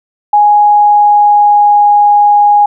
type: tone with pitch glide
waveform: sine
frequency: 830.6 to 825.3 Hz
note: G#5 to G#5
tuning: 0 to -11 cents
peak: -3 dBFS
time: 0.33-2.66 s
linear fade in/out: 5 ms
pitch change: -11 cents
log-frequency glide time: 0.6-1.91 s
effects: none